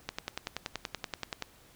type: click train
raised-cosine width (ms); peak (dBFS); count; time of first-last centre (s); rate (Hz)
0.2; -16; 15; 0.09-1.423; 10.5
effects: pink hiss -59 dBFS RMS until 1.75 s